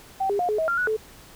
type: tone with pitch steps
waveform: sine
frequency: 773 / 404.5 / 712 / 423.7 / 640 / 1386 / 1471 / 435.8 Hz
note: G5 / G#4 / F5 / G#4 / D#5 / F6 / F#6 / A4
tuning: -24 / -46 / +33 / +35 / +49 / -14 / -11 / -17 cents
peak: -21 dBFS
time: 0.2-0.968 s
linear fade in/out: 10 ms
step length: 96 ms
effects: pink hiss -48 dBFS RMS until 1.35 s